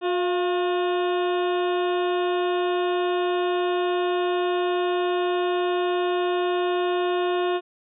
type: harmonic tone with a mistuned harmonic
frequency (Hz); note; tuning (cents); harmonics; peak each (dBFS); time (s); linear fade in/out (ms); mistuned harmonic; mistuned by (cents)
359.4; F4; +50; 1 / 2 / 3 / 4 / 5 / 7 / 8 / 9 / 10; -22 / -28 / -32 / -37 / -40 / -40 / -40 / -45 / -41; 0.01-7.61; 50; 2; -50
effects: none